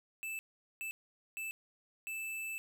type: tone bursts at uneven times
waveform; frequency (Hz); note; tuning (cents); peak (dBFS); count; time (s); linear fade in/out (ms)
square; 2637; E7; 0; -39; 4; 0.23-0.39 / 0.81-0.91 / 1.37-1.51 / 2.07-2.58; 0
effects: none